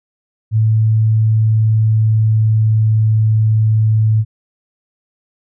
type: tone with pitch glide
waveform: sine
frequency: 110 to 109.37 Hz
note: A2 to A2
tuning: 0 to -10 cents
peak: -9 dBFS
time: 0.51-4.25 s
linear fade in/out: 50 ms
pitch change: -10 cents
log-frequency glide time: 1.13-3.08 s
effects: none